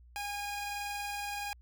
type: tone pair together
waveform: sawtooth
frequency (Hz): 815.9 / 2469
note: G#5 / D#7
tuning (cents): -31 / -14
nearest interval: octave + perfect fifth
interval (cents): 1917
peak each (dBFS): -33 / -39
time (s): 0.16-1.53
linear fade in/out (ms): 0
effects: added 60 Hz sine -54 dBFS peak until 1.61 s